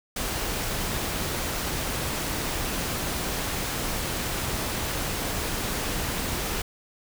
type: noise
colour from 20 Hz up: pink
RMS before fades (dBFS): -29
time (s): 0.16-6.62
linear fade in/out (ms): 5
effects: none